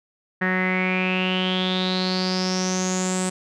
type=tone with low-pass filter sweep; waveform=sawtooth; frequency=185 Hz; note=F#3; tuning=in tune; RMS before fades=-23 dBFS; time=0.41-3.3 s; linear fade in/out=10 ms; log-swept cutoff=1800 to 8200 Hz; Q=9.3; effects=none